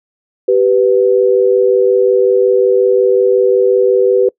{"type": "tone pair together", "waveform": "sine", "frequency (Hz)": [388.4, 493.9], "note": ["G4", "B4"], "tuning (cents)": [-16, 0], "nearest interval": "major third", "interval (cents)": 416, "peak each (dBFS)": -10, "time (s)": [0.48, 4.29], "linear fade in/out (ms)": 5, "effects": ["noise-tail reverb RT60 0.1 s tail -24 dB re dry"]}